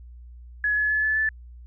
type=tone with pitch steps; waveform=sine; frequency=1692 / 1705.7 / 1719.6 / 1733.6 / 1747.6 Hz; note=G#6 / G#6 / A6 / A6 / A6; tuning=+32 / +46 / -40 / -26 / -12 cents; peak=-20 dBFS; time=0.64-1.29 s; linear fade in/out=2 ms; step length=130 ms; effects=added 60 Hz sine -41 dBFS peak until 1.66 s